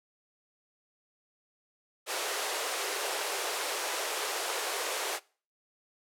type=high-pass noise; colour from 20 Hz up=pink; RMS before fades=-33 dBFS; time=2.06-5.2 s; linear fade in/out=50 ms; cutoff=380 Hz; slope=48 dB/octave; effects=noise-tail reverb RT60 0.4 s tail -23 dB re dry + low-pass 12000 Hz 12 dB/octave